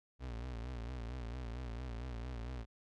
35% pulse tone with vibrato, 60.2 Hz, B1, 44 cents flat, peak -39 dBFS, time 0.19-2.66 s, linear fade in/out 50 ms, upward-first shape sine, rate 4.4 Hz, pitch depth 120 cents each way, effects low-pass 5000 Hz 12 dB/octave

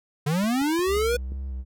square linear sweep, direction up, 139.4 to 493.9 Hz, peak -22 dBFS, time 0.26-1.17 s, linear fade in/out 10 ms
click train, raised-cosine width 3 ms, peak -30 dBFS, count 6, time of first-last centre 0.44-1.32 s, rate 5.68 Hz
triangle tone with vibrato, 65.6 Hz, C2, 5 cents sharp, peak -27 dBFS, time 0.86-1.65 s, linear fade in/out 50 ms, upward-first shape square, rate 2.3 Hz, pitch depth 37 cents each way
effects none

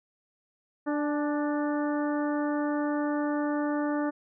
harmonic tone with a mistuned harmonic, 294.9 Hz, D4, 7 cents sharp, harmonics 1 / 2 / 3 / 4 / 5 / 6, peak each -27 / -33 / -37 / -39 / -41 / -43 dBFS, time 0.86-4.11 s, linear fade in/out 20 ms, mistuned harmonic 3, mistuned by -30 cents, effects none

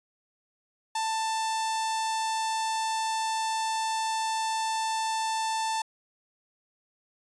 sawtooth tone with notch filter, 887 Hz, A5, 14 cents sharp, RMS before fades -29 dBFS, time 0.95-5.82 s, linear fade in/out 5 ms, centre 2100 Hz, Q 1.3, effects resampled to 22050 Hz

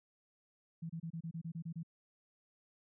sine tone bursts, 164.81 Hz, E3, in tune, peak -39 dBFS, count 10, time 0.82-1.832 s, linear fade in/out 10 ms, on 76 ms, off 28 ms, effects none

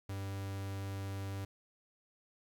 45% pulse tone, 98 Hz, G2, in tune, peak -38 dBFS, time 0.09-1.45 s, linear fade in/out 5 ms, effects 11-bit

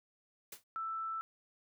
white noise with exponential decay, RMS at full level -42 dBFS, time 0.52-0.64 s, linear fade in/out 5 ms, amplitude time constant 25 ms
sine tone, 1324 Hz, E6, 7 cents sharp, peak -36 dBFS, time 0.76-1.21 s, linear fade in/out 0 ms
effects none

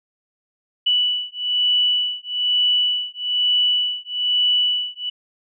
sine beating tone pair, 2960 / 2961.1 Hz, F#7 / F#7, 0 / +1 cents, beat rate 1.1 Hz, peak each -20 dBFS, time 0.86-5.1 s, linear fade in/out 10 ms, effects none

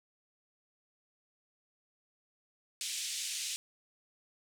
white band-pass noise, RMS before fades -38 dBFS, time 2.81-3.56 s, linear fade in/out 0 ms, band 2500 to 8700 Hz, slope 24 dB/octave, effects none

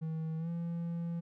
triangle tone with pitch glide, 160 to 169.32 Hz, D#3 to E3, +49 to +47 cents, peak -32 dBFS, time 0.01-1.21 s, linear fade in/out 20 ms, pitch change +98 cents, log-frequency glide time 0.38-0.49 s, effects none

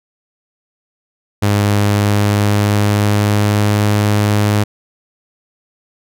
sawtooth tone with pitch glide, 102.5 to 104.11 Hz, G#2 to G#2, -22 to +5 cents, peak -7 dBFS, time 1.42-4.64 s, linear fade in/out 10 ms, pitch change +27 cents, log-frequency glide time 1.68-3.89 s, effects none

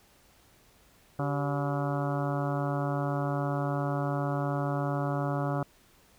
harmonic tone with a mistuned harmonic, 142.7 Hz, D3, 49 cents flat, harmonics 1 / 2 / 3 / 4 / 5 / 6 / 7 / 8 / 9 / 10, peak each -30 / -35 / -39 / -36 / -37 / -43 / -42 / -42 / -41 / -45 dBFS, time 1.19-5.63 s, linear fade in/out 2 ms, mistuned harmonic 3, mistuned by -150 cents, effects pink hiss -61 dBFS RMS until 6.18 s

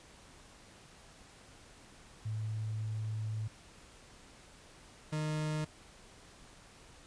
sine / 40% pulse tone pair in turn, 108.7 / 153.73 Hz, A2 / D#3, -21 / -21 cents, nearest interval tritone, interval 600 cents, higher second, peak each -34 / -32 dBFS, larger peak second, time 2.25-3.48 / 5.12-5.65 s, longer first, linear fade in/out 10 ms, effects pink hiss -57 dBFS RMS until 7.06 s + resampled to 22050 Hz

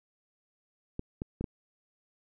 clicks, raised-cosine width 3 ms, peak -21 dBFS, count 4, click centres 0.994 / 1.219 / 1.41 / 1.442 s, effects none

